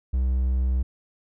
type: tone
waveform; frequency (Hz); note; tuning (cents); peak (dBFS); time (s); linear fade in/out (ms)
triangle; 63.8; C2; -43; -18; 0.13-0.83; 10
effects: none